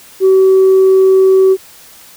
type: tone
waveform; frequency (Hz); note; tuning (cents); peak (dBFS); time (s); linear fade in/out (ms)
sine; 380.5; F#4; +48; -3; 0.2-1.57; 50
effects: tanh soft clip ceiling -2 dBFS + white hiss -39 dBFS RMS until 2.16 s